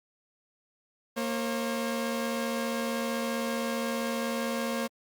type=tone pair together; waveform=sawtooth; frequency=231.7 / 538.8 Hz; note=A#3 / C#5; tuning=-10 / -49 cents; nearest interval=octave + minor third; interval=1461 cents; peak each=-27 / -29 dBFS; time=1.16-4.88 s; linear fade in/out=20 ms; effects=Opus 48 kbps